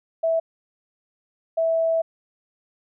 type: tone bursts at uneven times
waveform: sine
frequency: 655 Hz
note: E5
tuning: 11 cents flat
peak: -18 dBFS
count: 2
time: 0.23-0.4 / 1.57-2.02 s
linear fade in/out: 10 ms
effects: none